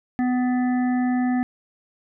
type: harmonic tone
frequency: 250 Hz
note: B3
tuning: 21 cents sharp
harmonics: 1 / 3 / 5 / 7 / 8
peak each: -19 / -29 / -42 / -36 / -42 dBFS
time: 0.19-1.43 s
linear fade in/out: 0 ms
effects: none